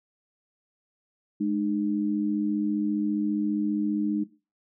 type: tone pair together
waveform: sine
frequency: 209.7 / 304.6 Hz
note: G#3 / D#4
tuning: +17 / -37 cents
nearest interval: tritone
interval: 646 cents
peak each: -26 dBFS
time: 1.4-4.24 s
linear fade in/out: 10 ms
effects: noise-tail reverb RT60 0.3 s tail -17 dB re dry